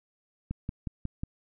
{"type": "click train", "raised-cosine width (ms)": 5, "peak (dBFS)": -20, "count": 5, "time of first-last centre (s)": [0.51, 1.235], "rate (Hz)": 5.52, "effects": []}